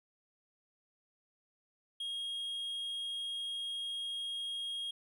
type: tone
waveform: triangle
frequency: 3263 Hz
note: G#7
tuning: 31 cents flat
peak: -35 dBFS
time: 2-4.91 s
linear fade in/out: 5 ms
effects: none